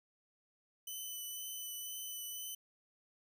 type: tone with vibrato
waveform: 5% pulse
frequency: 3006 Hz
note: F#7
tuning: 27 cents sharp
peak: -34 dBFS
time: 0.87-2.55 s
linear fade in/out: 5 ms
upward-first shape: triangle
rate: 2 Hz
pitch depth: 17 cents each way
effects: none